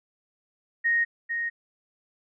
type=tone with echo; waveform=sine; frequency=1864.7 Hz; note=A#6; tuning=in tune; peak=-20 dBFS; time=0.84-1.05 s; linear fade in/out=20 ms; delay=450 ms; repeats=1; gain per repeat=-6 dB; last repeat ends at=1.5 s; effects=none